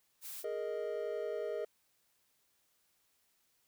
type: noise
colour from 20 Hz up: blue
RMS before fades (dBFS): -45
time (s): 0.21-0.45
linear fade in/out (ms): 50
type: chord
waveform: triangle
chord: Ab suspended second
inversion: none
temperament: equal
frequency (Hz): 415.3 / 466.2 / 622.3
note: Ab4 / Bb4 / Eb5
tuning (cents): 0 / 0 / 0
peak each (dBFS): -38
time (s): 0.44-1.65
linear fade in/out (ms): 5
effects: white hiss -75 dBFS RMS until 3.67 s